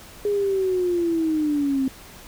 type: linear sweep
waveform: sine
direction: down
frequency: 414.9 to 261.6 Hz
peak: -19 dBFS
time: 0.25-1.88 s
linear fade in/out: 2 ms
effects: pink hiss -44 dBFS RMS until 2.27 s